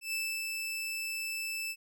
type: tone with ADSR envelope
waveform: sawtooth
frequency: 2637 Hz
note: E7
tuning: in tune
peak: -28 dBFS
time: 0.01-1.76 s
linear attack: 120 ms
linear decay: 290 ms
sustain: -3 dB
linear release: 56 ms
effects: none